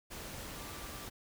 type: tone in noise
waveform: sine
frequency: 1174.7 Hz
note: D6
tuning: in tune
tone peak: -54 dBFS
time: 0.56-1.07 s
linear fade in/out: 20 ms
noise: pink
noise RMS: -45 dBFS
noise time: 0.1-1.1 s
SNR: -12 dB
effects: none